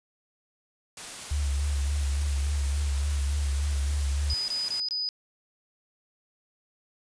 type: noise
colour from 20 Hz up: white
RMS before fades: -39 dBFS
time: 0.97-4.8 s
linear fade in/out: 2 ms
type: tone with vibrato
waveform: sine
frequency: 71 Hz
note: C#2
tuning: 42 cents sharp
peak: -24 dBFS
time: 1.31-4.34 s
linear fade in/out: 5 ms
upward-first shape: sine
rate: 3.5 Hz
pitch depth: 51 cents each way
type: tone bursts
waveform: sine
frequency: 4978 Hz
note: D#8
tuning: in tune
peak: -27 dBFS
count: 4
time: 4.3-5.089 s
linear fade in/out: 0 ms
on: 180 ms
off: 23 ms
effects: resampled to 22050 Hz